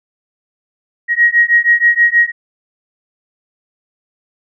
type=beating tone pair; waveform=sine; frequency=1887 / 1893.3 Hz; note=A#6 / A#6; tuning=+21 / +26 cents; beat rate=6.3 Hz; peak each=-11 dBFS; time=1.08-2.32 s; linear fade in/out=50 ms; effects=none